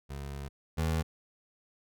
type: tone pair in turn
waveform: 25% pulse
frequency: 70 / 80.14 Hz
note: C#2 / E2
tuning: +18 / -48 cents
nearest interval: major second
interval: 234 cents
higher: second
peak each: -34 / -24 dBFS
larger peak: second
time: 0.09-0.49 / 0.77-1.03 s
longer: first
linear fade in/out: 20 ms
effects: none